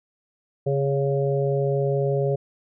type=harmonic tone with a mistuned harmonic; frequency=139.2 Hz; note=C#3; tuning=8 cents sharp; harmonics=1 / 3 / 4 / 5; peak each=-23 / -24 / -26 / -35 dBFS; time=0.66-2.36 s; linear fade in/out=10 ms; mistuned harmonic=3; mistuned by=-21 cents; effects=none